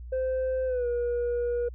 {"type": "tone with pitch glide", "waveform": "sine", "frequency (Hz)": [518, 480.5], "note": ["C5", "B4"], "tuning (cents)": [-17, -48], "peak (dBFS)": -23, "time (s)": [0.12, 1.69], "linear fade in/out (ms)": 10, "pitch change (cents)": -131, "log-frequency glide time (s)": [0.66, 0.87], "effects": ["tanh soft clip ceiling -24 dBFS", "added 60 Hz sine -38 dBFS peak until 1.74 s"]}